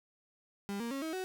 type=tone with pitch steps; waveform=35% pulse; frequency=200.1 / 233.9 / 273.3 / 319.5 / 373.4 Hz; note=G3 / A#3 / C#4 / D#4 / F#4; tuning=+36 / +6 / -24 / +46 / +16 cents; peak=-34 dBFS; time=0.69-1.24 s; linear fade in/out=0 ms; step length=110 ms; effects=11-bit